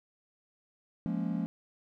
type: chord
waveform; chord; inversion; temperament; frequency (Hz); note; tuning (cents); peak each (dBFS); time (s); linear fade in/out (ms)
triangle; Bb minor seventh; second; equal with one note detuned; 174.61 / 209.2 / 233.1 / 277.2; F3 / Ab3 / Bb3 / Db4; 0 / +13 / 0 / 0; -32 / -33 / -35 / -36; 1.06-1.46; 0
effects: none